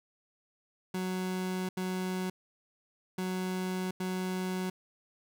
30% pulse tone bursts at uneven times, 185 Hz, F#3, in tune, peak -29 dBFS, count 4, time 0.94-1.69 / 1.77-2.3 / 3.18-3.91 / 4-4.7 s, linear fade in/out 5 ms, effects none

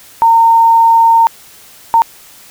sine tone bursts at uneven times, 915 Hz, A#5, 32 cents flat, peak -4 dBFS, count 2, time 0.22-1.27 / 1.94-2.02 s, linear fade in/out 0 ms, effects white hiss -39 dBFS RMS until 2.5 s

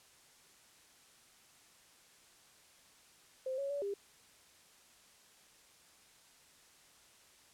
sine tone with pitch steps, 521 / 555 / 570 / 401 Hz, C5 / C#5 / C#5 / G4, -7 / +2 / +48 / +39 cents, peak -35 dBFS, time 3.46-3.94 s, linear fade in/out 5 ms, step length 120 ms, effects white hiss -63 dBFS RMS until 7.53 s + low-pass 10000 Hz 12 dB/octave

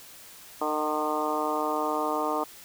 harmonic tone with a mistuned harmonic, 152.1 Hz, D#3, 39 cents flat, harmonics 2 / 3 / 4 / 5 / 6 / 7 / 8, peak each -33 / -33 / -33 / -33 / -33 / -33 / -33 dBFS, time 0.61-2.44 s, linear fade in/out 5 ms, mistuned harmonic 4, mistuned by +17 cents, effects white hiss -48 dBFS RMS until 2.64 s

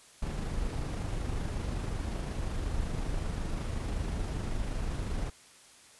brown noise with amplitude modulation, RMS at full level -32 dBFS, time 0.22-5.3 s, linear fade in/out 5 ms, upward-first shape sine, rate 25.4 Hz, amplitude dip 30%, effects white hiss -56 dBFS RMS until 5.99 s + resampled to 24000 Hz

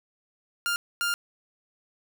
sawtooth tone bursts at uneven times, 1400 Hz, F6, 4 cents sharp, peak -21 dBFS, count 2, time 0.66-0.76 / 1.01-1.14 s, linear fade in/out 0 ms, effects none

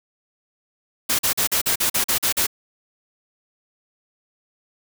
white noise bursts, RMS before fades -20 dBFS, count 10, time 1.09-2.468 s, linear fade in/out 10 ms, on 100 ms, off 42 ms, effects none

